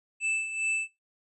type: tone with tremolo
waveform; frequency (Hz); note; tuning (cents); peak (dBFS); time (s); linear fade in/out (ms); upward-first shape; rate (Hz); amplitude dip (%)
square; 2637; E7; 0; -26; 0.2-0.88; 50; sine; 2.5; 65
effects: noise-tail reverb RT60 0.2 s tail -19 dB re dry + resampled to 22050 Hz